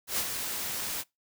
white noise with ADSR envelope, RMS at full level -28 dBFS, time 0.07-1.04 s, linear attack 110 ms, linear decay 57 ms, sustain -6 dB, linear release 38 ms, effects noise-tail reverb RT60 0.2 s tail -24 dB re dry

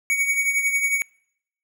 square tone with tremolo, 2244 Hz, C#7, 21 cents sharp, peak -17 dBFS, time 0.1-1.02 s, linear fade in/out 0 ms, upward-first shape triangle, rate 11 Hz, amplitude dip 65%, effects noise-tail reverb RT60 0.7 s tail -26 dB re dry

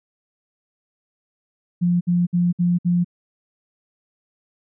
sine tone bursts, 175.4 Hz, F3, 8 cents sharp, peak -15 dBFS, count 5, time 1.81-3.046 s, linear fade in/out 20 ms, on 200 ms, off 59 ms, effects none

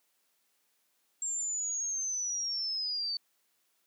sine linear sweep, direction down, 7470 to 4521 Hz, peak -31 dBFS, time 1.22-3.17 s, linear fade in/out 2 ms, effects white hiss -74 dBFS RMS until 3.86 s + high-pass 200 Hz 12 dB/octave

